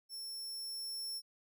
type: tone with level ramp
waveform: sawtooth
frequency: 5400 Hz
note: E8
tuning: 41 cents sharp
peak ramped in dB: -40 to -36 dBFS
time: 0.09-1.22 s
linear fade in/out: 50 ms
effects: none